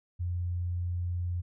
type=tone; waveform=sine; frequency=88.1 Hz; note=F2; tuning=16 cents sharp; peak=-29 dBFS; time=0.19-1.42 s; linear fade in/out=20 ms; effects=none